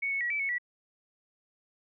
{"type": "tone with pitch steps", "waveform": "sine", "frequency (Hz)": [2221, 2205, 1923, 2311, 2205, 1949], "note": ["C#7", "C#7", "B6", "D7", "C#7", "B6"], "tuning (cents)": [3, -10, -47, -28, -10, -23], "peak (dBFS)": -28, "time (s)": [0.02, 0.584], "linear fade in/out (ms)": 10, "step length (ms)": 94, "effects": []}